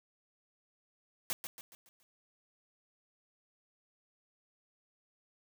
white noise with echo, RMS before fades -35 dBFS, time 1.3-1.33 s, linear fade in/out 0 ms, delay 140 ms, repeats 5, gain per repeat -7 dB, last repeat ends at 2.03 s, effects none

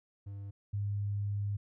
triangle / sine tone pair in turn, 99.9 / 101.76 Hz, G2 / G#2, +33 / -35 cents, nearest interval unison, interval 32 cents, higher second, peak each -38 / -31 dBFS, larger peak second, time 0.26-0.51 / 0.73-1.57 s, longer second, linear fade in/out 10 ms, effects none

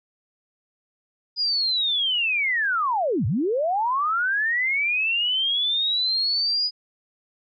sine linear two-way sweep, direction down then up, 4978 to 87.31 to 4978 Hz, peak -20 dBFS, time 1.36-6.71 s, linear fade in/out 50 ms, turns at 3.26 s, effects none

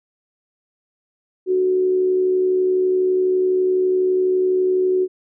sine tone with amplitude modulation, 370.5 Hz, F#4, 2 cents sharp, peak -13 dBFS, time 1.46-5.08 s, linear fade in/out 50 ms, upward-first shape sine, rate 72 Hz, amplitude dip 35%, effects none

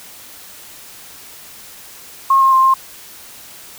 sine tone with pitch steps, 1079 / 1068 / 1053 / 1061 Hz, C#6 / C6 / C6 / C6, -47 / +35 / +11 / +24 cents, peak -8 dBFS, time 2.3-2.74 s, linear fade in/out 5 ms, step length 110 ms, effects white hiss -38 dBFS RMS until 3.78 s

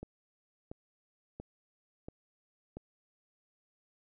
click train, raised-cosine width 2 ms, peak -29 dBFS, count 5, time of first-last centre 0.03-2.77 s, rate 1.46 Hz, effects none

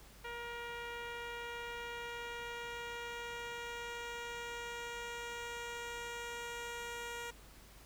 10% pulse tone with low-pass filter sweep, 473.3 Hz, A#4, 26 cents sharp, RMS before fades -44 dBFS, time 0.24-7.31 s, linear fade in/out 10 ms, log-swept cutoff 3000 to 11000 Hz, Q 0.77, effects added 50 Hz sine -59 dBFS peak until 7.85 s + pink hiss -59 dBFS RMS until 7.85 s

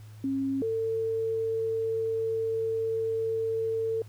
sine tone pair in turn, 270.8 / 448.5 Hz, C#4 / A4, -40 / +33 cents, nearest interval major sixth, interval 873 cents, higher second, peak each -26 dBFS, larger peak neither, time 0.24-0.62 / 0.62-4.02 s, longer second, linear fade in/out 2 ms, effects added 107 Hz sine -44 dBFS peak until 4.08 s + pink hiss -59 dBFS RMS until 4.08 s

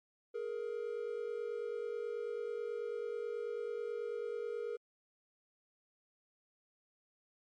triangle tone pair together, 420.4 / 469.6 Hz, G#4 / A#4, +21 / +13 cents, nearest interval major second, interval 192 cents, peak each -39 / -37 dBFS, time 0.34-4.77 s, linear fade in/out 10 ms, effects MP3 48 kbps

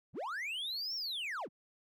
triangle linear two-way sweep, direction up then down, 66.3 to 5588 to 98.7 Hz, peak -35 dBFS, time 0.13-1.49 s, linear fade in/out 50 ms, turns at 0.95 s, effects none

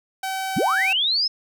sawtooth tone, 765 Hz, G5, 42 cents flat, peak -21 dBFS, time 0.23-0.93 s, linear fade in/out 5 ms
sine linear sweep, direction up, 99.9 to 5274 Hz, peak -18 dBFS, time 0.56-1.28 s, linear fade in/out 10 ms
effects none

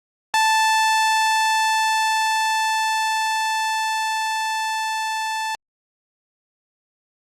sawtooth tone with level ramp, 879 Hz, A5, 2 cents flat, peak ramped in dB -11 to -19 dBFS, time 0.34-5.55 s, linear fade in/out 0 ms, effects low-pass 9000 Hz 12 dB/octave + Opus 48 kbps

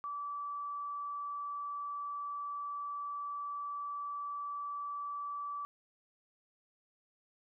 sine tone, 1156 Hz, D6, 28 cents flat, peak -37 dBFS, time 0.04-5.65 s, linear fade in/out 0 ms, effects none

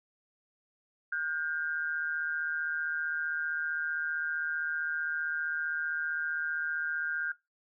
sine tone pair together, 1433.6 / 1589 Hz, F6 / G6, +45 / +23 cents, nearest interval major second, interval 178 cents, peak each -32 / -33 dBFS, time 1.12-7.32 s, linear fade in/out 5 ms, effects noise-tail reverb RT60 0.2 s tail -20 dB re dry

